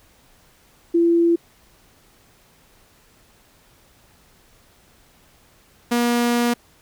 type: tone pair in turn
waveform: sine / sawtooth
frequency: 338.7 / 239.1 Hz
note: E4 / A#3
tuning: +47 / +44 cents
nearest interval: tritone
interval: 603 cents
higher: first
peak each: -13 dBFS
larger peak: neither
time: 0.94-1.36 / 5.91-6.54 s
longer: second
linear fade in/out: 10 ms
effects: pink hiss -55 dBFS RMS until 6.81 s